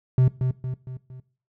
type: tone with echo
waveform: triangle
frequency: 128.4 Hz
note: C3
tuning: 32 cents flat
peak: -12 dBFS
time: 0.18-0.28 s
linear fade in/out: 2 ms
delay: 230 ms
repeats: 4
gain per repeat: -6 dB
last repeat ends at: 1.2 s
effects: noise-tail reverb RT60 0.4 s tail -19 dB re dry